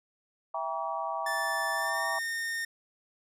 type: chord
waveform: sine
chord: E diminished seventh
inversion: none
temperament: just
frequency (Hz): 659.3 / 791.1 / 949.3 / 1139.2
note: E5 / G5 / Bb5 / Db6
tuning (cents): 0 / +16 / +31 / +47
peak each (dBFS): -36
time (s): 0.54-2.19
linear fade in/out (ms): 5
type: tone with pitch glide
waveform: 45% pulse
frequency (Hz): 1760 to 1830.5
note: A6 to A#6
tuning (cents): 0 to -32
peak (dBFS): -31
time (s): 1.26-2.65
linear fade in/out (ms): 5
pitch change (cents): +68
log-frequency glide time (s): 1.73-2.06
effects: resampled to 32000 Hz